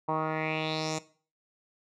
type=tone with low-pass filter sweep; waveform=10% pulse; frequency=157.1 Hz; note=D#3; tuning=17 cents sharp; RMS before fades=-31 dBFS; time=0.08-0.99 s; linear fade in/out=10 ms; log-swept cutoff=960 to 7100 Hz; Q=4.2; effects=noise-tail reverb RT60 0.4 s tail -17 dB re dry